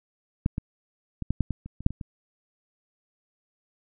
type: clicks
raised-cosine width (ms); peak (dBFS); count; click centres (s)
5; -10 / -16 / -18 / -12 / -10 / -16 / -26 / -26 / -6 / -22 / -23; 11; 0.461 / 0.581 / 1.223 / 1.306 / 1.407 / 1.507 / 1.66 / 1.806 / 1.864 / 1.906 / 2.012
effects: none